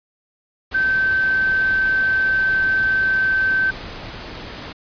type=tone in noise; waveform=sine; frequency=1546 Hz; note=G6; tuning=24 cents flat; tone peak=-15 dBFS; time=0.74-3.71 s; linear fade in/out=10 ms; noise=pink; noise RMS=-33 dBFS; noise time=0.71-4.73 s; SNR=+15 dB; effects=resampled to 11025 Hz